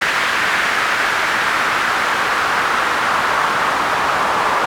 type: noise with band-pass filter sweep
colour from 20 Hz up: pink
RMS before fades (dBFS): -17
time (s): 0.01-4.66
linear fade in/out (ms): 10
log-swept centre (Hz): 1700 to 1100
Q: 1.9
effects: none

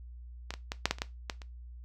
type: clicks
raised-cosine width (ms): 0.2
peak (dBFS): -18 / -21 / -16 / -7 / -10 / -27 / -13 / -15 / -29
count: 9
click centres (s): 0.506 / 0.539 / 0.719 / 0.856 / 0.91 / 0.985 / 1.019 / 1.298 / 1.418
effects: noise-tail reverb RT60 0.2 s tail -17 dB re dry + added 60 Hz sine -44 dBFS peak until 1.84 s

